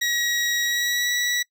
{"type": "tone with pitch glide", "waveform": "20% pulse", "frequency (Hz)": [1908, 1944.7], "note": ["A#6", "B6"], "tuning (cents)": [40, -27], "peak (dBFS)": -16, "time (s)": [0.01, 1.43], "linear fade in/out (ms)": 10, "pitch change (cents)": 33, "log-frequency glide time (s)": [0.63, 1.11], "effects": ["noise-tail reverb RT60 0.1 s tail -23 dB re dry"]}